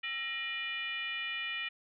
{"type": "tone with frequency modulation", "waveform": "sine", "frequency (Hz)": 2415, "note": "D7", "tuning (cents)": 48, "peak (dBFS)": -34, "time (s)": [0.03, 1.69], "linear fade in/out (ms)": 10, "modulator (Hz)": 539, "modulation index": 1.3, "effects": []}